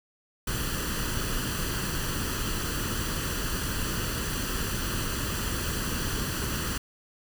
pink noise with comb filter, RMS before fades -30 dBFS, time 0.47-6.78 s, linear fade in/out 5 ms, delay 0.67 ms, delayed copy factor +0.65, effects none

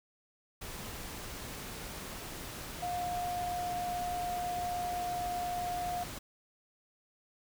sine tone in noise, 711 Hz, F5, 31 cents sharp, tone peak -33 dBFS, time 2.82-6.04 s, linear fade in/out 10 ms, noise pink, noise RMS -43 dBFS, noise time 0.61-6.19 s, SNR +7 dB, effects none

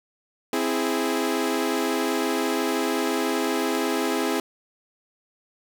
sawtooth chord, C augmented, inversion none, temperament equal, 261.6 / 329.6 / 415.3 Hz, C4 / E4 / G#4, 0 / 0 / 0 cents, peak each -23 dBFS, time 0.53-4.4 s, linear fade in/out 2 ms, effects none

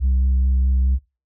sine tone with vibrato, 64.9 Hz, C2, 13 cents flat, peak -12 dBFS, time 0-0.99 s, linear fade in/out 50 ms, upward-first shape sine, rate 4.7 Hz, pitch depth 16 cents each way, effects noise-tail reverb RT60 0.3 s tail -23 dB re dry + tanh soft clip ceiling -13 dBFS

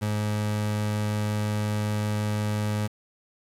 30% pulse tone, 105.5 Hz, G#2, 28 cents sharp, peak -22 dBFS, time 0.01-2.88 s, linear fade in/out 20 ms, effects resampled to 32000 Hz + 8-bit

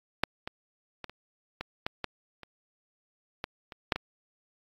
clicks, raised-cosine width 0.3 ms, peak -7 / -19 / -21 / -29 / -18 / -14 / -15 / -28 / -16 / -26 / -8 / -16 dBFS, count 12, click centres 0.236 / 0.475 / 1.043 / 1.096 / 1.61 / 1.865 / 2.043 / 2.433 / 3.441 / 3.722 / 3.922 / 3.96 s, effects AAC 32 kbps

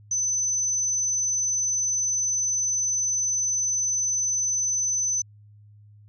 sine tone, 6080 Hz, F#8, 46 cents sharp, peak -22 dBFS, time 0.11-5.22 s, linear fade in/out 5 ms, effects added 104 Hz sine -48 dBFS peak until 6.08 s

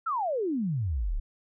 sine exponential sweep, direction down, 1396.9 to 30.87 Hz, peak -26 dBFS, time 0.06-1.2 s, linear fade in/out 10 ms, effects none

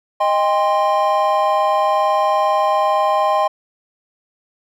triangle chord, C minor, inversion first, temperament equal with one note detuned, 622.3 / 800 / 1046.5 Hz, Eb5 / G5 / C6, 0 / +35 / 0 cents, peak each -16 dBFS, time 0.2-3.48 s, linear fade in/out 10 ms, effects none

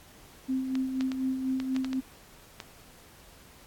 sine tone with tremolo, 261.6 Hz, C4, in tune, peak -25 dBFS, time 0.48-2.01 s, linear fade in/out 20 ms, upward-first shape sine, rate 4.1 Hz, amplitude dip 50%
clicks, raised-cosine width 0.2 ms, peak -20 dBFS, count 8, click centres 0.754 / 1.009 / 1.118 / 1.601 / 1.764 / 1.846 / 1.931 / 2.602 s
effects pink hiss -54 dBFS RMS until 3.66 s + AAC 64 kbps

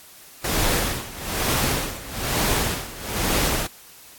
pink noise with tremolo, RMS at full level -21 dBFS, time 0.44-3.67 s, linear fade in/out 5 ms, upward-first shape sine, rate 1.1 Hz, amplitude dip 85%, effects white hiss -46 dBFS RMS until 4.18 s + AAC 64 kbps

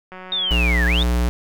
click train, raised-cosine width 0.5 ms, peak -22 dBFS, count 76, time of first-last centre 0.12-0.525 s, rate 185 Hz
sine linear two-way sweep, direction down then up, 3729 to 1611 to 3729 Hz, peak -19 dBFS, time 0.32-1.03 s, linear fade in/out 2 ms, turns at 0.86 s
square tone, 60.1 Hz, B1, 46 cents flat, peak -17 dBFS, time 0.51-1.29 s, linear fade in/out 0 ms
effects none

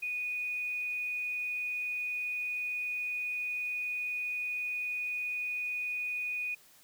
sine tone, 2473 Hz, D#7, 11 cents flat, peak -32 dBFS, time 0.02-6.55 s, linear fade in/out 10 ms, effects white hiss -60 dBFS RMS until 6.83 s

